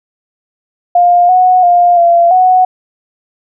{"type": "tone with pitch steps", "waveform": "sine", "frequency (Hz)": [705, 735, 704, 686, 739], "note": ["F5", "F#5", "F5", "F5", "F#5"], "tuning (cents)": [16, -12, 14, -31, -2], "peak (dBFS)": -4, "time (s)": [0.95, 2.65], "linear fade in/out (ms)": 5, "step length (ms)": 340, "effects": []}